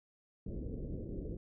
pink low-pass noise, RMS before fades -41 dBFS, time 0.46-1.37 s, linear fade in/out 5 ms, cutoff 500 Hz, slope 48 dB/octave, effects none

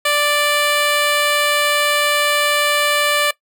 10% pulse tone, 587.3 Hz, D5, in tune, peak -6 dBFS, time 0.05-3.31 s, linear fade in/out 5 ms, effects noise-tail reverb RT60 0.1 s tail -19 dB re dry

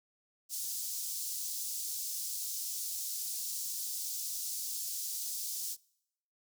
pink high-pass noise, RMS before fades -38 dBFS, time 0.49-5.77 s, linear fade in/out 50 ms, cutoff 5200 Hz, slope 24 dB/octave, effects noise-tail reverb RT60 0.8 s tail -25 dB re dry

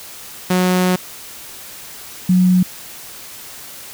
sawtooth / sine tone pair in turn, 182.6 / 182.6 Hz, F#3 / F#3, -23 / -23 cents, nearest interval unison, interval 0 cents, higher neither, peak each -9 dBFS, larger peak neither, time 0.5-0.96 / 2.29-2.63 s, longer first, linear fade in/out 5 ms, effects white hiss -35 dBFS RMS until 3.93 s

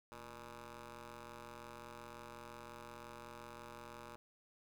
10% pulse ring-modulated tone, 123.47 Hz, B2, in tune, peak -39 dBFS, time 0.12-4.16 s, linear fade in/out 0 ms, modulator 718 Hz, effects none

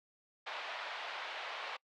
pink band-pass noise, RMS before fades -43 dBFS, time 0.46-1.77 s, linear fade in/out 10 ms, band 650 to 3700 Hz, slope 24 dB/octave, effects noise-tail reverb RT60 0.1 s tail -25 dB re dry

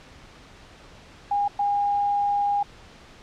sine tone bursts at uneven times, 813 Hz, G#5, 37 cents flat, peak -20 dBFS, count 2, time 1.31-1.48 / 1.59-2.63 s, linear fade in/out 5 ms, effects pink hiss -48 dBFS RMS until 3.22 s + low-pass 5000 Hz 12 dB/octave

